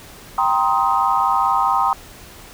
sine chord, C minor seventh, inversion second, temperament just, 784.9 / 941.9 / 1046.5 / 1255.8 Hz, G5 / Bb5 / C6 / Eb6, +2 / +18 / 0 / +16 cents, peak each -20 dBFS, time 0.38-1.93 s, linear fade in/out 2 ms, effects pink hiss -41 dBFS RMS until 2.53 s

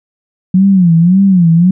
sine tone with vibrato, 180 Hz, F#3, 47 cents flat, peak -4 dBFS, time 0.54-1.71 s, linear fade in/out 5 ms, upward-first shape sine, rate 1.8 Hz, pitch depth 160 cents each way, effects none

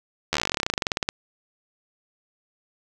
slowing click train, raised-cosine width 0.2 ms, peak -5 dBFS, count 26, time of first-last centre 0.33-1.089 s, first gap 12 ms, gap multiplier 1.07, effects none

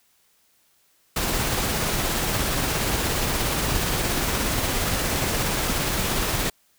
pink noise with tremolo, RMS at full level -23 dBFS, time 1.16-6.5 s, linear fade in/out 5 ms, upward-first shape triangle, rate 17 Hz, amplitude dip 25%, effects white hiss -63 dBFS RMS until 6.78 s

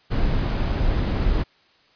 brown noise, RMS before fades -21 dBFS, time 0.1-1.44 s, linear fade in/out 20 ms, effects white hiss -58 dBFS RMS until 1.95 s + resampled to 11025 Hz

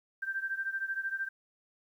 sine beating tone pair, 1568 / 1581 Hz, G6 / G6, 0 / +14 cents, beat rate 13 Hz, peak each -34 / -37 dBFS, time 0.22-1.29 s, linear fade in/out 10 ms, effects 11-bit

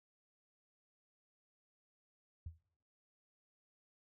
sine tone with exponential decay, 82.1 Hz, E2, 6 cents flat, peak -40 dBFS, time 2.46-2.59 s, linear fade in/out 5 ms, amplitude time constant 27 ms, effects noise-tail reverb RT60 0.7 s tail -23 dB re dry

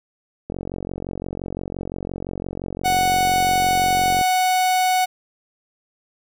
click train, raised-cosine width 2 ms, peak -15 dBFS, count 171, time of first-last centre 0.5-4.212 s, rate 45.8 Hz
45% pulse tone, 740 Hz, F#5, in tune, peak -16 dBFS, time 2.84-5.06 s, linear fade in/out 20 ms
effects none

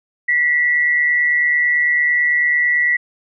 sine tone pair together, 1947 / 2096 Hz, B6 / C7, -25 / +2 cents, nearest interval minor second, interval 127 cents, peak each -13 / -24 dBFS, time 0.28-2.97 s, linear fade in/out 10 ms, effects none

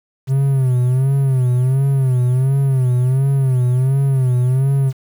triangle tone with vibrato, 130.81 Hz, C3, in tune, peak -10 dBFS, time 0.27-4.93 s, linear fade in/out 50 ms, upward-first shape sine, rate 1.4 Hz, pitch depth 94 cents each way, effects 7-bit

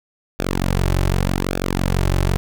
sawtooth tone with flanger, 45.99 Hz, F#1, 10 cents flat, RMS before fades -19 dBFS, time 0.39-2.37 s, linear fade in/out 0 ms, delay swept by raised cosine 0.98 to 4.28 ms, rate 0.85 Hz, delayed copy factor -0.85, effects none

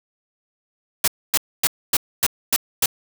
white noise bursts, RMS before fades -17 dBFS, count 7, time 1.04-2.859 s, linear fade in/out 2 ms, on 37 ms, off 260 ms, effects none

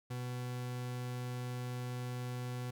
40% pulse tone, 124.2 Hz, B2, 10 cents sharp, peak -37 dBFS, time 0.1-2.71 s, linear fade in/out 10 ms, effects none

